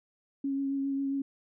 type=tone with vibrato; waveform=sine; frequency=274.8 Hz; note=C#4; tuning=15 cents flat; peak=-28 dBFS; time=0.44-1.22 s; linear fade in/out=5 ms; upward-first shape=triangle; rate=7.4 Hz; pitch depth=19 cents each way; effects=none